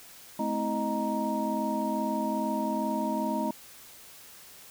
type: tone cluster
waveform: sine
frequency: 215.4 / 257.8 / 323.6 / 620 / 936 Hz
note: A3 / C4 / E4 / D#5 / A#5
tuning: -37 / -26 / -32 / -6 / +7 cents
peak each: -32 / -34 / -35 / -34 / -32 dBFS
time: 0.39-3.51 s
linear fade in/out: 5 ms
effects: white hiss -50 dBFS RMS until 4.7 s